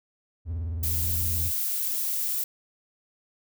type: tone with vibrato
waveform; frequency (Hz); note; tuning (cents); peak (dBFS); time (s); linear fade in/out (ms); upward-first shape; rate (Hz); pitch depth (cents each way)
triangle; 82.41; E2; 0; -26; 0.45-1.52; 50; triangle; 19; 210
type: noise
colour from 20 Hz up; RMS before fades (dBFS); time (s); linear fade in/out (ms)
violet; -28; 0.83-2.44; 5
effects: none